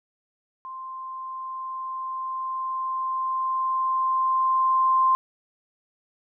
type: tone with level ramp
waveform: sine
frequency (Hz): 1046.5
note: C6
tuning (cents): 0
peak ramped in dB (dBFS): -34 to -16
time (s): 0.65-5.15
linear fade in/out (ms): 0
effects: none